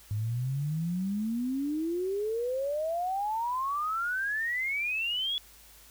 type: exponential sweep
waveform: sine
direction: up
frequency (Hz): 102.4 to 3422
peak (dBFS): -28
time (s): 0.11-5.38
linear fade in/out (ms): 0
effects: added 53 Hz sine -59 dBFS peak until 5.9 s + white hiss -55 dBFS RMS until 5.9 s